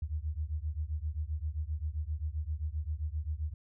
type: beating tone pair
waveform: sine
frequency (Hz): 73.42 / 81.02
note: D2 / E2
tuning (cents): 0 / -29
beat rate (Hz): 7.6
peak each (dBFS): -35 / -36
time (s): 0.02-3.54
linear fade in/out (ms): 5
effects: none